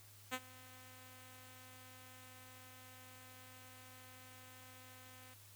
5% pulse tone with ADSR envelope, 256 Hz, C4, 38 cents flat, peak -25 dBFS, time 0.31-5.34 s, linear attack 28 ms, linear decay 50 ms, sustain -22 dB, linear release 5 ms, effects added 101 Hz sine -62 dBFS peak until 5.55 s + white hiss -62 dBFS RMS until 5.55 s

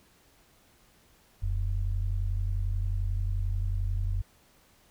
sine tone pair together, 41.2 / 92.5 Hz, E1 / F#2, 0 / 0 cents, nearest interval octave + major second, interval 1400 cents, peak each -28 / -30 dBFS, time 1.42-4.22 s, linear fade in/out 10 ms, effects pink hiss -62 dBFS RMS until 4.9 s

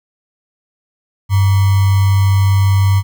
sine tone with sample-and-hold, 97.7 Hz, G2, 5 cents flat, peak -8 dBFS, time 1.29-3.03 s, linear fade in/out 50 ms, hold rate 1050 Hz, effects none

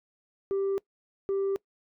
sine tone bursts at uneven times, 392 Hz, G4, in tune, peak -23 dBFS, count 2, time 0.51-0.78 / 1.29-1.56 s, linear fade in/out 0 ms, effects noise-tail reverb RT60 0.1 s tail -24 dB re dry + tanh soft clip ceiling -24 dBFS

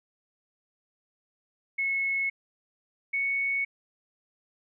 sine tone pair in turn, 2189 / 2218 Hz, C#7 / C#7, -22 / 0 cents, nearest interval unison, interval 22 cents, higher second, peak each -25 dBFS, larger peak neither, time 1.78-2.3 / 3.13-3.65 s, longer neither, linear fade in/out 10 ms, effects none

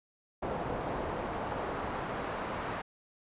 brown noise with band-pass filter sweep, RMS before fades -36 dBFS, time 0.42-2.82 s, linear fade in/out 10 ms, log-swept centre 700 to 1200 Hz, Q 0.97, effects resampled to 8000 Hz

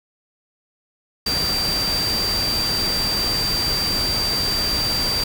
sine tone in noise, 4699 Hz, D8, in tune, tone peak -20 dBFS, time 1.26-5.24 s, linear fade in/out 5 ms, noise pink, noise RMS -26 dBFS, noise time 1.26-5.24 s, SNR +3 dB, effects none

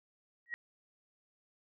sine tone with exponential growth, 1900 Hz, A#6, 33 cents sharp, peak -31 dBFS, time 0.46-0.54 s, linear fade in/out 0 ms, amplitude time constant 16 ms, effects none

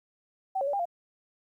sine tone with pitch steps, 765 / 551 / 575 / 801 / 694 Hz, G5 / C#5 / D5 / G5 / F5, -42 / -11 / -37 / +37 / -11 cents, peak -26 dBFS, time 0.55-0.855 s, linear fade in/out 10 ms, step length 61 ms, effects 11-bit

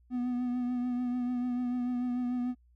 triangle tone with vibrato, 246.9 Hz, B3, in tune, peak -27 dBFS, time 0.1-2.55 s, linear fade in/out 50 ms, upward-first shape triangle, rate 6.8 Hz, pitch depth 32 cents each way, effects noise-tail reverb RT60 0.1 s tail -25 dB re dry + added 60 Hz sine -60 dBFS peak until 2.75 s

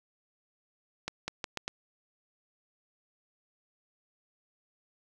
accelerating click train, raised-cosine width 0.2 ms, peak -16 dBFS, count 5, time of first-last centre 1.08-1.68 s, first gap 200 ms, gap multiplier 0.81, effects none

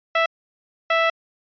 15% pulse tone bursts at uneven times, 659.3 Hz, E5, in tune, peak -10 dBFS, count 2, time 0.15-0.26 / 0.9-1.1 s, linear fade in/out 5 ms, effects resampled to 11025 Hz

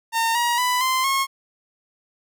sawtooth tone with pitch steps, 912 / 952.4 / 994.5 / 1038.6 / 1084.6 Hz, A#5 / A#5 / B5 / C6 / C#6, -38 / +37 / +12 / -13 / -38 cents, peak -15 dBFS, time 0.12-1.27 s, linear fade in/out 50 ms, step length 230 ms, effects none

